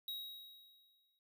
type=tone with exponential decay; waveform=square; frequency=3813 Hz; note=A#7; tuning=38 cents sharp; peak=-40 dBFS; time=0.08-1.19 s; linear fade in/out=2 ms; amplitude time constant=240 ms; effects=none

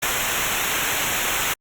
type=noise with comb filter; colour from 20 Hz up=pink; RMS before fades=-23 dBFS; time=0.02-1.54 s; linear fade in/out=10 ms; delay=0.21 ms; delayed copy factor=-0.8; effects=Opus 48 kbps

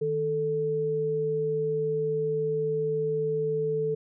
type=tone pair together; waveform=sine; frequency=154.53 / 440 Hz; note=D#3 / A4; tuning=-12 / 0 cents; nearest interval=octave + tritone; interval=1812 cents; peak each=-33 / -25 dBFS; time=0.01-3.95 s; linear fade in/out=10 ms; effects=none

